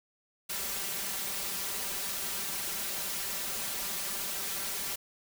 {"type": "noise with comb filter", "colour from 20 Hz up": "white", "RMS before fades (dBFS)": -35, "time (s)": [0.49, 4.96], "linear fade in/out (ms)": 10, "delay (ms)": 5.1, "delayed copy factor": 0.8, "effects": []}